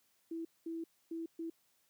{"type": "tone bursts at uneven times", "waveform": "sine", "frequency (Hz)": 329.6, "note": "E4", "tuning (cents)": 0, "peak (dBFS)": -38, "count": 4, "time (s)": [[0.31, 0.45], [0.66, 0.84], [1.11, 1.26], [1.39, 1.5]], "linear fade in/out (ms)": 5, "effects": ["white hiss -74 dBFS RMS until 1.89 s", "high-pass 80 Hz 12 dB/octave"]}